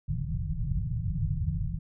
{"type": "low-pass noise", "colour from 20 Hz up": "white", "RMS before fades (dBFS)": -30, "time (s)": [0.08, 1.79], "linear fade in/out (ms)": 10, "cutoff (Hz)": 170, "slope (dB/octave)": 96, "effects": []}